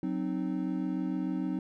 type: chord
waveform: triangle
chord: C diminished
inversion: second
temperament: equal with one note detuned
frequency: 185 / 261.6 / 308.3 Hz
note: Gb3 / C4 / Eb4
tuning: 0 / 0 / -16 cents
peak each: -32 dBFS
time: 0.03-1.59 s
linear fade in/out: 2 ms
effects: none